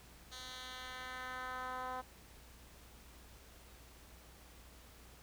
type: tone with band-pass filter sweep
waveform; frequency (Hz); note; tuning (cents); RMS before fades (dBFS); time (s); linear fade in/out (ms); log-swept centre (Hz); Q
10% pulse; 255; C4; -44; -45; 0.31-2.02; 20; 4600 to 870; 1.4
effects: added 60 Hz sine -60 dBFS peak until 5.22 s + pink hiss -60 dBFS RMS until 5.22 s